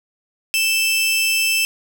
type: tone pair together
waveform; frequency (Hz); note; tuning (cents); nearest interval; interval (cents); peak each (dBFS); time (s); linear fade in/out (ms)
sawtooth; 2637 / 3126; E7 / G7; 0 / -6; minor third; 294; -13 / -22; 0.54-1.65; 0
effects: none